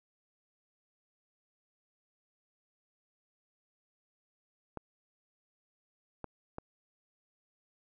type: clicks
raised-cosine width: 1 ms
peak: -25 dBFS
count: 3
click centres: 4.773 / 6.243 / 6.584 s
effects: none